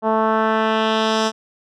10% pulse tone with low-pass filter sweep, 220 Hz, A3, in tune, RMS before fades -18 dBFS, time 0.02-1.32 s, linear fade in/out 50 ms, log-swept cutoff 860 to 6200 Hz, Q 1.5, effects none

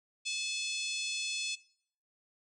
harmonic tone with a mistuned harmonic, 862 Hz, A5, 36 cents flat, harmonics 3 / 4 / 5 / 6 / 7 / 8 / 9 / 10, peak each -37 / -39 / -41 / -43 / -44 / -45 / -46 / -47 dBFS, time 0.25-1.56 s, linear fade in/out 20 ms, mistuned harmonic 10, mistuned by +27 cents, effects noise-tail reverb RT60 0.6 s tail -21 dB re dry

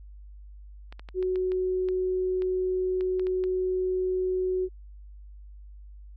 clicks, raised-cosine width 0.3 ms, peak -28 dBFS, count 12, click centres 0.925 / 0.995 / 1.088 / 1.227 / 1.358 / 1.519 / 1.887 / 2.421 / 3.009 / 3.196 / 3.269 / 3.439 s
sine tone, 370.1 Hz, F#4, in tune, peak -24 dBFS, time 1.14-4.69 s, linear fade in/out 50 ms
effects added 50 Hz sine -43 dBFS peak until 6.16 s

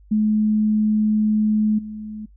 sine tone with level steps, 214 Hz, A3, 48 cents flat, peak -15 / -29 dBFS, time 0.11-2.26 s, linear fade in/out 10 ms, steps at 1.78 s, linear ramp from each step 10 ms, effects noise-tail reverb RT60 0.1 s tail -21 dB re dry + added 50 Hz sine -46 dBFS peak until 2.36 s

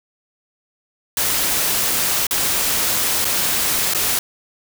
white noise with dropouts, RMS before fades -19 dBFS, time 1.17-4.19 s, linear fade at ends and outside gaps 2 ms, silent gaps 2.268-2.309 / 3.246-3.252 / 3.937-3.947 s, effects none

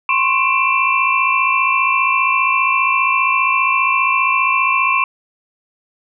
sine tone cluster, 1041 / 1096 / 2370 / 2665 Hz, C6 / C#6 / D7 / E7, -9 / -20 / +15 / +18 cents, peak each -18 dBFS, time 0.09-5.04 s, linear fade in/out 2 ms, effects none

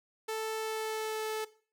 sawtooth tone with pitch glide, 440 to 435.4 Hz, A4 to A4, 0 to -18 cents, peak -29 dBFS, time 0.28-1.45 s, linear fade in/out 10 ms, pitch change -18 cents, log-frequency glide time 0.58-1.21 s, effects noise-tail reverb RT60 0.4 s tail -17 dB re dry

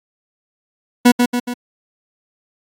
40% pulse tone with echo, 244 Hz, B3, 21 cents flat, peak -5 dBFS, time 1.05-1.12 s, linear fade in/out 10 ms, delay 140 ms, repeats 3, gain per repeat -5 dB, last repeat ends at 1.54 s, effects AAC 48 kbps

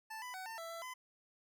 25% pulse tone with pitch steps, 881 / 996 / 750 / 901 / 663 / 668 / 1015 Hz, A5 / B5 / F#5 / A5 / E5 / E5 / B5, +2 / +14 / +23 / +41 / +10 / +23 / +47 cents, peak -40 dBFS, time 0.1-0.94 s, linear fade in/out 10 ms, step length 120 ms, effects none

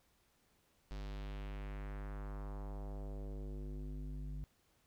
square tone with low-pass filter sweep, 50.1 Hz, G1, 38 cents sharp, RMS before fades -44 dBFS, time 0.91-4.44 s, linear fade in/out 0 ms, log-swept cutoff 4900 to 170 Hz, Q 1.6, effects pink hiss -74 dBFS RMS until 4.86 s

